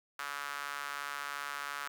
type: tone with high-pass filter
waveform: sawtooth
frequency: 142.9 Hz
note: D3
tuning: 47 cents flat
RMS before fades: -40 dBFS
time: 0.19-1.88 s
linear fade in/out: 2 ms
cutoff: 1300 Hz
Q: 2.9
effects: none